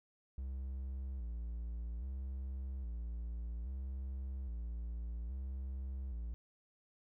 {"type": "tone with vibrato", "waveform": "triangle", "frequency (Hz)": 61.74, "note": "B1", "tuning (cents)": 0, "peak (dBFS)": -37, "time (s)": [0.38, 6.34], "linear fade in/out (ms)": 0, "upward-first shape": "square", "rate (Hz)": 0.61, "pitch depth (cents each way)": 110, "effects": []}